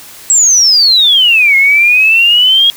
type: exponential two-way sweep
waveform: sine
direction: down then up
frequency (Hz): 7780 to 2145 to 3300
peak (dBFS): -4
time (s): 0.3-2.7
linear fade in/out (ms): 0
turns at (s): 1.56
effects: white hiss -33 dBFS RMS until 2.76 s